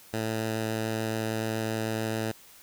10% pulse tone with vibrato, 110.9 Hz, A2, 14 cents sharp, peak -20 dBFS, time 0.13-2.32 s, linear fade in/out 10 ms, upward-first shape sine, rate 7 Hz, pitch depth 8 cents each way, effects white hiss -53 dBFS RMS until 2.62 s

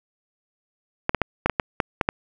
clicks, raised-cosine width 0.5 ms, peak -4 dBFS, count 9, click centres 1.094 / 1.147 / 1.217 / 1.46 / 1.497 / 1.598 / 1.802 / 2.012 / 2.089 s, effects none

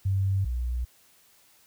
sine tone pair in turn, 96.9 / 60.91 Hz, G2 / B1, -20 / -23 cents, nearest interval minor sixth, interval 803 cents, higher first, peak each -22 / -26 dBFS, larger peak first, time 0.05-0.45 / 0.45-0.85 s, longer neither, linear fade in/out 10 ms, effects white hiss -60 dBFS RMS until 1.66 s

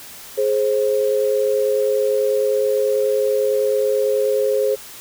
sine tone pair together, 420 / 529.2 Hz, G#4 / C5, +19 / +20 cents, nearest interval major third, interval 401 cents, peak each -18 dBFS, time 0.37-4.76 s, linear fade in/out 20 ms, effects white hiss -38 dBFS RMS until 5 s

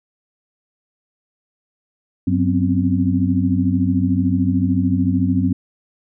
sine tone cluster, 96.7 / 185.6 / 254.2 / 267.7 Hz, G2 / F#3 / C4 / C4, -23 / +6 / -50 / +40 cents, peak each -20 dBFS, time 2.27-5.53 s, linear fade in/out 5 ms, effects none

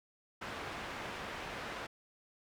white low-pass noise, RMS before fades -43 dBFS, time 0.41-1.87 s, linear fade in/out 10 ms, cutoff 1900 Hz, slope 12 dB/octave, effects none

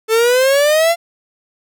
45% pulse exponential sweep, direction up, 436.5 to 692 Hz, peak -10 dBFS, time 0.08-0.96 s, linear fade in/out 50 ms, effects none

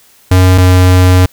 square tone pair in turn, 92.2 / 91.51 Hz, F#2 / F#2, -6 / -19 cents, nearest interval unison, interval 13 cents, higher first, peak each -4 dBFS, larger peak neither, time 0.31-0.58 / 0.58-1.26 s, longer second, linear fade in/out 5 ms, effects white hiss -45 dBFS RMS until 1.32 s

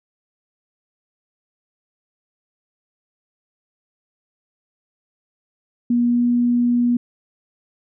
sine tone with pitch glide, 240 to 241.5 Hz, B3 to B3, -49 to -39 cents, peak -14 dBFS, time 5.9-6.97 s, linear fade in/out 5 ms, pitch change +10 cents, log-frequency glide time 6.07-6.23 s, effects none

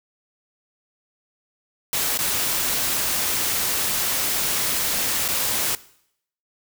white noise with dropouts, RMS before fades -23 dBFS, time 1.93-5.75 s, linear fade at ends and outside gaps 1 ms, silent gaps 2.175-2.189 / 5.28-5.286 s, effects noise-tail reverb RT60 0.7 s tail -19 dB re dry

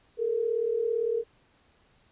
sine tone pair together, 428.5 / 466.2 Hz, A4 / A#4, -46 / 0 cents, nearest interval minor second, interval 146 cents, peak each -30 / -26 dBFS, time 0.17-1.24 s, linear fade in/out 50 ms, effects pink hiss -64 dBFS RMS until 2.11 s + resampled to 8000 Hz

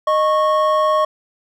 triangle tone pair together, 617.4 / 1100 Hz, D#5 / C#6, -14 / -14 cents, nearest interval minor seventh, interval 1000 cents, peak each -14 dBFS, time 0.07-1.05 s, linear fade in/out 5 ms, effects none

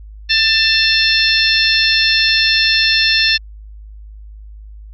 harmonic tone with a mistuned harmonic, 889 Hz, A5, 18 cents sharp, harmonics 2 / 3 / 4 / 5 / 6, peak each -17 / -17 / -17 / -17 / -17 dBFS, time 0.29-3.38 s, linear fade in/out 20 ms, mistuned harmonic 5, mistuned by -70 cents, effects added 52 Hz sine -32 dBFS peak until 4.93 s

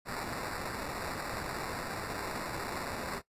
blue noise with sample-and-hold, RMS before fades -38 dBFS, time 0.05-3.22 s, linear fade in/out 50 ms, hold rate 3150 Hz, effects noise-tail reverb RT60 0.1 s tail -17 dB re dry + resampled to 32000 Hz

